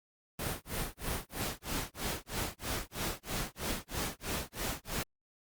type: noise with tremolo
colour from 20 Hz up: pink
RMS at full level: -34 dBFS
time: 0.39-5.03 s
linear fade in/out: 2 ms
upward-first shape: sine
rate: 3.1 Hz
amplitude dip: 100%
effects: Opus 32 kbps